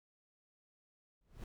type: noise with exponential growth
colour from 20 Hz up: brown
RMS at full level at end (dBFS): -42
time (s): 1.21-1.44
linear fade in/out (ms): 2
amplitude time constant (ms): 50
effects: none